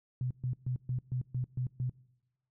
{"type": "tone bursts", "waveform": "sine", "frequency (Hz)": 126.2, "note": "B2", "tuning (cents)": 38, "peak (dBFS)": -30, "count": 8, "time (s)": [0.21, 1.896], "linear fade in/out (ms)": 2, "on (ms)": 97, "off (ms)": 130, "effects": ["noise-tail reverb RT60 1.0 s tail -23 dB re dry"]}